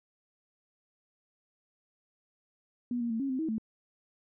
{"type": "tone with pitch steps", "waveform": "sine", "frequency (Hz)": [243.1, 235.6, 225.2, 273.9, 259.7, 319.5, 220.7], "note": ["B3", "A#3", "A3", "C#4", "C4", "D#4", "A3"], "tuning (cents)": [-27, 19, 40, -21, -13, 46, 5], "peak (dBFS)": -29, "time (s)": [2.91, 3.582], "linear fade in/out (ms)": 2, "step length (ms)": 96, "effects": []}